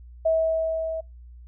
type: tone with level ramp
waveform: sine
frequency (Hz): 646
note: E5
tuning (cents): -35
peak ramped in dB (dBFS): -17 to -27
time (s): 0.25-1.01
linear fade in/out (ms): 10
effects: noise-tail reverb RT60 0.2 s tail -26 dB re dry + added 60 Hz sine -42 dBFS peak until 1.47 s